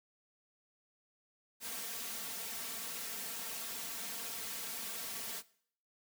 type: noise with comb filter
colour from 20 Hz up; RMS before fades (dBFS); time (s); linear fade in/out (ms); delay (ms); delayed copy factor
white; -42; 1.6-5.43; 50; 4.4; +1
effects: noise-tail reverb RT60 0.6 s tail -20 dB re dry + high-pass 80 Hz 12 dB/octave